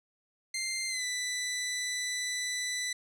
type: tone with pitch glide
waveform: 15% pulse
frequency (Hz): 2093 to 1987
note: C7 to B6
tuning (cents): 0 to +10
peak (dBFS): -25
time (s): 0.54-2.93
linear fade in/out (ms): 5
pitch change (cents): -90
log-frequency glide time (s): 0.88-1.04
effects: low-pass 12000 Hz 12 dB/octave